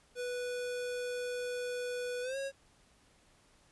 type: tone with pitch glide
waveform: square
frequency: 492.6 to 546.6 Hz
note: B4 to C#5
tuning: -5 to -24 cents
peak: -36 dBFS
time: 0.15-2.52 s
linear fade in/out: 50 ms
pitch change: +181 cents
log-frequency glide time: 2.22-2.37 s
effects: pink hiss -66 dBFS RMS until 3.71 s + resampled to 24000 Hz